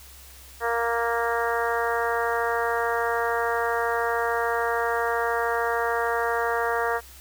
harmonic tone, 233.1 Hz, A#3, in tune, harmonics 2 / 3 / 4 / 5 / 6 / 7 / 8, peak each -27 / -29 / -30 / -31 / -32 / -32 / -33 dBFS, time 0.6-7.01 s, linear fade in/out 50 ms, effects added 65 Hz sine -48 dBFS peak until 7.2 s + white hiss -48 dBFS RMS until 7.2 s

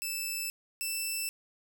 10% pulse tone pair in turn, 2637 / 2658 Hz, E7 / E7, 0 / +14 cents, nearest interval unison, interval 14 cents, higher second, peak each -24 / -23 dBFS, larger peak second, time 0.02-0.5 / 0.81-1.29 s, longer neither, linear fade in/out 0 ms, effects none

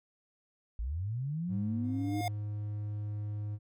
sine linear sweep, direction up, 50.4 to 314.4 Hz, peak -32 dBFS, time 0.79-2.21 s, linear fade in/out 0 ms
triangle tone, 104.5 Hz, G#2, 11 cents sharp, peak -32 dBFS, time 1.48-3.59 s, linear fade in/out 50 ms
square tone with exponential growth, 712 Hz, F5, 33 cents sharp, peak -31 dBFS, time 1.84-2.28 s, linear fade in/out 2 ms, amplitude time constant 95 ms
effects none

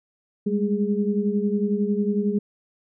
sine tone cluster, 199.6 / 210.6 / 413.2 Hz, G3 / G#3 / G#4, +32 / +24 / -9 cents, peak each -23 / -25 / -26 dBFS, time 0.46-2.39 s, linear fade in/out 10 ms, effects none

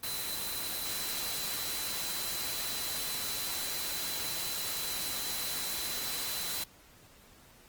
sine tone in noise, 4022 Hz, B7, 31 cents sharp, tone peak -40 dBFS, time 0.03-6.64 s, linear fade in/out 5 ms, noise white, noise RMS -36 dBFS, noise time 0.03-6.64 s, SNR -7 dB, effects pink hiss -58 dBFS RMS until 7.68 s + Opus 24 kbps

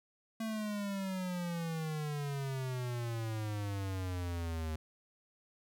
square exponential sweep, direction down, 225.1 to 77.78 Hz, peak -36 dBFS, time 0.4-4.76 s, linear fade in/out 5 ms, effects none

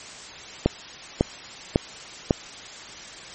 click train, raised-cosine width 2 ms, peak -3 dBFS, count 4, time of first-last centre 0.66-2.308 s, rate 1.82 Hz, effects white hiss -40 dBFS RMS until 3.34 s + MP3 32 kbps

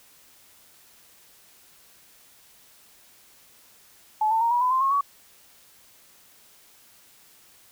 sine tone with pitch steps, 860 / 893.9 / 929.2 / 965.9 / 1004 / 1043.6 / 1084.8 / 1127.6 Hz, A5 / A5 / A#5 / B5 / B5 / C6 / C#6 / C#6, -40 / +27 / -6 / -39 / +28 / -5 / -38 / +29 cents, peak -19 dBFS, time 4.21-5.01 s, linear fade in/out 5 ms, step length 100 ms, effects white hiss -55 dBFS RMS until 7.71 s

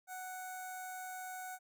15% pulse tone with notch filter, 742 Hz, F#5, 5 cents sharp, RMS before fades -45 dBFS, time 0.07-1.59 s, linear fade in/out 50 ms, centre 2900 Hz, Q 0.51, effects none

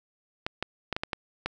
clicks, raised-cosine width 0.3 ms, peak -13 dBFS, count 7, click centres 0.465 / 0.626 / 0.927 / 0.965 / 1.035 / 1.132 / 1.46 s, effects none

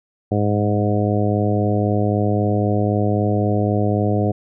harmonic tone with a mistuned harmonic, 103.83 Hz, G#2, in tune, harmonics 1 / 2 / 3 / 4 / 5 / 6 / 7, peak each -19 / -22 / -24 / -25 / -26 / -27 / -27 dBFS, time 0.31-4.32 s, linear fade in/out 10 ms, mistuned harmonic 1, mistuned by +19 cents, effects none

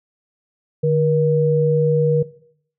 sine tone pair together, 150.21 / 478 Hz, D3 / A#4, +39 / +43 cents, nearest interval octave + minor sixth, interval 2004 cents, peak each -17 dBFS, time 0.83-2.23 s, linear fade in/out 10 ms, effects noise-tail reverb RT60 0.6 s tail -17 dB re dry

